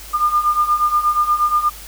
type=beating tone pair; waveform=sine; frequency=1202 / 1210.4 Hz; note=D6 / D#6; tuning=+40 / -48 cents; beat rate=8.4 Hz; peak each=-19 / -15 dBFS; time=0.13-1.7 s; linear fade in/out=20 ms; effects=added 50 Hz sine -38 dBFS peak until 1.87 s + white hiss -37 dBFS RMS until 1.87 s